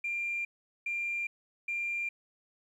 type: tone bursts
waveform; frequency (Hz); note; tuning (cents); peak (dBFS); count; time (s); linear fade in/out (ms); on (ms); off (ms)
sine; 2386; D7; +27; -30; 3; 0.04-2.09; 5; 410; 410
effects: tanh soft clip ceiling -26 dBFS + 11-bit